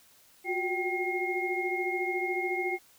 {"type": "tone cluster", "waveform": "sine", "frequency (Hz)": [357.6, 371.5, 774, 2145], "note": ["F4", "F#4", "G5", "C7"], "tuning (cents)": [41, 7, -22, 42], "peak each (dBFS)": [-33, -36, -35, -32], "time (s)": [0.44, 2.79], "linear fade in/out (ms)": 50, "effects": ["white hiss -60 dBFS RMS until 2.98 s"]}